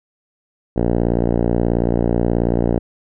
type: tone with low-pass filter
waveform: 5% pulse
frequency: 58.5 Hz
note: A#1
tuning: 7 cents sharp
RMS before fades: -17 dBFS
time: 0.76-2.79 s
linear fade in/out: 5 ms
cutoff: 500 Hz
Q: 0.67
effects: none